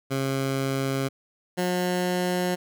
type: tone pair in turn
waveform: 15% pulse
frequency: 135.3 / 180.03 Hz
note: C#3 / F#3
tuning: -42 / -47 cents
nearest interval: perfect fourth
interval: 495 cents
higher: second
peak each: -18 / -17 dBFS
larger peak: second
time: 0.1-1.09 / 1.57-2.56 s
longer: neither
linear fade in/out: 20 ms
effects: none